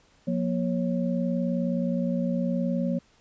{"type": "tone cluster", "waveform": "sine", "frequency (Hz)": [178.8, 238.1, 549], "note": ["F3", "A#3", "C#5"], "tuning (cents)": [41, 37, -17], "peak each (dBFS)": [-27, -27, -32], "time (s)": [0.27, 2.99], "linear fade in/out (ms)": 10, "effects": ["pink hiss -61 dBFS RMS until 3.2 s", "resampled to 16000 Hz"]}